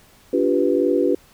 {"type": "chord", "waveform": "sine", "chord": "G dominant seventh", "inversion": "second", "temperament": "equal with one note detuned", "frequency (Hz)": [287.6, 349.2, 392, 493.9], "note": ["D4", "F4", "G4", "B4"], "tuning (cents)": [-36, 0, 0, 0], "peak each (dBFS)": -21, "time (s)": [0.33, 1.15], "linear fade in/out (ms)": 5, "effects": ["pink hiss -52 dBFS RMS until 1.33 s"]}